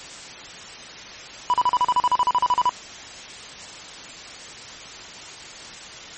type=tone bursts; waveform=triangle; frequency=987.8 Hz; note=B5; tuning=in tune; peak=-13 dBFS; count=16; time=1.5-2.693 s; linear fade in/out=0 ms; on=38 ms; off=39 ms; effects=white hiss -38 dBFS RMS until 6.17 s + MP3 32 kbps